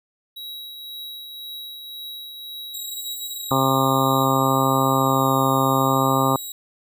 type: tone with tremolo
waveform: square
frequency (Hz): 3862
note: B7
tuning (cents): -39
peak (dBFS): -32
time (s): 0.36-4.25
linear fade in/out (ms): 10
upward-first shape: triangle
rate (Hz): 1.9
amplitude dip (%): 40
type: tone with vibrato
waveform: 5% pulse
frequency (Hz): 3810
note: A#7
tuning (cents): +37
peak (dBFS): -24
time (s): 2.74-6.52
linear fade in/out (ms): 2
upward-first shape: sine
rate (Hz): 0.63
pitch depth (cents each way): 21
type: harmonic tone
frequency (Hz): 133.8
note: C3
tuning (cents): +39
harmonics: 1 / 2 / 3 / 4 / 5 / 6 / 7 / 8 / 9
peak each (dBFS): -24 / -23 / -28 / -26 / -29 / -26 / -26 / -25 / -23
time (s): 3.51-6.36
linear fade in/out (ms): 2
effects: none